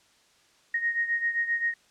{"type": "beating tone pair", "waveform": "sine", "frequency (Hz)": [1864.7, 1872.3], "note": ["A#6", "A#6"], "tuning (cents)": [0, 7], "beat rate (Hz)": 7.6, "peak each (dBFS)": [-26, -31], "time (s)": [0.74, 1.74], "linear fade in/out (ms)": 5, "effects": ["white hiss -62 dBFS RMS until 1.9 s", "low-pass 7000 Hz 12 dB/octave"]}